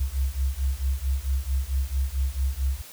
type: beating tone pair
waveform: sine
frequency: 64.7 / 69.2 Hz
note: C2 / C#2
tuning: -19 / -2 cents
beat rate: 4.5 Hz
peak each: -26 dBFS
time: 0-2.82 s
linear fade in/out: 10 ms
effects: white hiss -45 dBFS RMS until 2.92 s